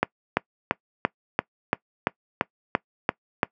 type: click train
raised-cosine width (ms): 0.5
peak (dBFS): -3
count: 11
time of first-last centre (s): 0.03-3.431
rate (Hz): 2.94
effects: noise-tail reverb RT60 0.1 s tail -23 dB re dry + high-pass 150 Hz 12 dB/octave